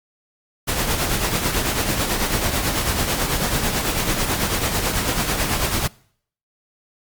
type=noise with tremolo; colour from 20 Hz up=pink; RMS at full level=-19 dBFS; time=0.67-5.88 s; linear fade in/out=20 ms; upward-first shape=triangle; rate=9.1 Hz; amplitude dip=55%; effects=noise-tail reverb RT60 0.6 s tail -23 dB re dry + Opus 48 kbps